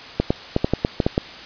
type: clicks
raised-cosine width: 2 ms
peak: -3 dBFS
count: 9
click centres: 0.2 / 0.305 / 0.564 / 0.645 / 0.736 / 0.849 / 1.002 / 1.065 / 1.179 s
effects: white hiss -37 dBFS RMS until 1.45 s + resampled to 11025 Hz